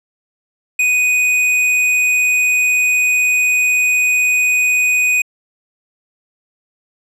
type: tone with tanh clipping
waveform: triangle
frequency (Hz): 2489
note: D#7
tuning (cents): 0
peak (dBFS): -13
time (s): 0.79-5.22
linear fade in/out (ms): 5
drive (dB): 17
effects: low-pass 12000 Hz 12 dB/octave